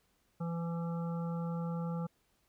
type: harmonic tone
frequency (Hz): 168.4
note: E3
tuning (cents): +37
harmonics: 1 / 3 / 5 / 7 / 8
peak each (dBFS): -34 / -44 / -48 / -51 / -52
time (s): 0.4-2.07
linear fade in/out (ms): 10
effects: pink hiss -74 dBFS RMS until 2.48 s